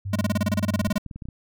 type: tone with pitch glide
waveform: sine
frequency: 98 to 96.26 Hz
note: G2 to G2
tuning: 0 to -31 cents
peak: -27 dBFS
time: 0.05-0.9 s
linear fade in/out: 10 ms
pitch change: -31 cents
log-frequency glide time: 0.24-0.55 s
type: tone bursts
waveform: square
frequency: 207.7 Hz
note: G#3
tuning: in tune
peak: -20 dBFS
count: 16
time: 0.13-0.982 s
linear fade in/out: 5 ms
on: 27 ms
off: 28 ms
type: clicks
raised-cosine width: 5 ms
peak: -24 dBFS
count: 10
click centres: 0.812 / 0.875 / 0.927 / 0.977 / 1.063 / 1.112 / 1.16 / 1.222 / 1.255 / 1.287 s
effects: none